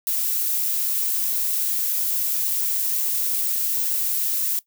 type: noise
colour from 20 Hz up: violet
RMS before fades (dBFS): -23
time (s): 0.07-4.59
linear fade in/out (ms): 0
effects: noise-tail reverb RT60 0.1 s tail -18 dB re dry